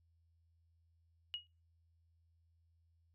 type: tone with exponential decay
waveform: sine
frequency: 2890 Hz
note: F#7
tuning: 41 cents flat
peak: -35 dBFS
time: 1.34-1.47 s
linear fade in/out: 0 ms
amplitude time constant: 27 ms
effects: noise-tail reverb RT60 0.3 s tail -23 dB re dry + added 83 Hz sine -70 dBFS peak until 3.14 s